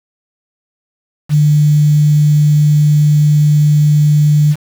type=tone with quantisation; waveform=sine; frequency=149.2 Hz; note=D3; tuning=28 cents sharp; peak=-6 dBFS; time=1.29-4.56 s; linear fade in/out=50 ms; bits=5; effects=none

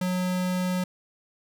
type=tone; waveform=square; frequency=182.4 Hz; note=F#3; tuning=24 cents flat; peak=-25 dBFS; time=0.01-0.84 s; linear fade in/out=5 ms; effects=none

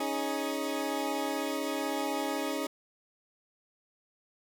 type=chord; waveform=20% pulse; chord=C# suspended second; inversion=none; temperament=equal with one note detuned; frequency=277.2 / 313.1 / 415.3 Hz; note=C#4 / D#4 / G#4; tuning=0 / +11 / 0 cents; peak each=-29 / -30 / -32 dBFS; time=0-2.67 s; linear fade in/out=5 ms; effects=none

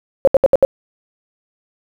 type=tone bursts; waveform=sine; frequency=542 Hz; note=C#5; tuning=39 cents flat; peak=-5 dBFS; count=5; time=0.25-0.65 s; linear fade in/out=0 ms; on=24 ms; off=70 ms; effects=7-bit

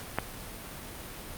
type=clicks; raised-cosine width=0.5 ms; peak=-27 / -11 dBFS; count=2; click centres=0.175 / 0.186 s; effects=pink hiss -42 dBFS RMS until 1.37 s + Opus 48 kbps

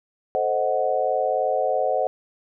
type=chord; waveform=sine; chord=A diminished seventh; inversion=none; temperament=equal; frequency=440 / 523.3 / 622.3 / 740 Hz; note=A4 / C5 / Eb5 / Gb5; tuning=0 / 0 / 0 / 0 cents; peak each=-29 / -24 / -25 / -24 dBFS; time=0.35-2.07 s; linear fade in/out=0 ms; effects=none

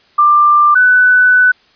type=tone pair in turn; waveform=sine; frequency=1187 / 1495.5 Hz; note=D6 / F#6; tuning=+18 / +18 cents; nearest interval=major third; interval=400 cents; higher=second; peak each=-5 dBFS; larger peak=neither; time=0.18-0.75 / 0.75-1.52 s; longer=second; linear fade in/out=10 ms; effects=white hiss -50 dBFS RMS until 1.75 s + resampled to 11025 Hz

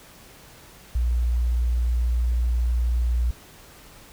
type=tone; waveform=sine; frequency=59.8 Hz; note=A#1; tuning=45 cents sharp; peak=-19 dBFS; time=0.95-3.31 s; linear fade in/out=5 ms; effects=pink hiss -48 dBFS RMS until 4.12 s

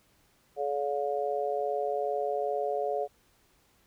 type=harmonic tone; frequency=142.4 Hz; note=C#3; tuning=47 cents sharp; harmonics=3 / 4 / 5; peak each=-32 / -32 / -32 dBFS; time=0.56-3.08 s; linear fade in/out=50 ms; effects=pink hiss -66 dBFS RMS until 3.86 s

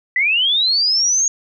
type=linear sweep; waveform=sine; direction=up; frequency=1944 to 6645 Hz; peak=-13 dBFS; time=0.16-1.28 s; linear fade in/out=2 ms; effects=none

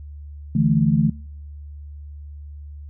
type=chord; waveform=sine; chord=D suspended second; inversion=none; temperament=equal with one note detuned; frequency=146.83 / 164.81 / 218.6 Hz; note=D3 / E3 / A3; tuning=0 / 0 / -11 cents; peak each=-19 dBFS; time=0.55-1.1 s; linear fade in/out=5 ms; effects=noise-tail reverb RT60 0.7 s tail -26 dB re dry + added 73 Hz sine -34 dBFS peak until 2.89 s

